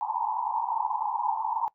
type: band-pass noise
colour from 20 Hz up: white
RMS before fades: -29 dBFS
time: 0.01-1.68 s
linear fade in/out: 0 ms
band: 840 to 960 Hz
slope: 96 dB/octave
effects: noise-tail reverb RT60 0.1 s tail -19 dB re dry